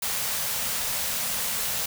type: band-stop noise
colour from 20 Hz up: white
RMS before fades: -28 dBFS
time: 0.02-1.86 s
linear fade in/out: 5 ms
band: 260 to 430 Hz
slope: 96 dB/octave
effects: none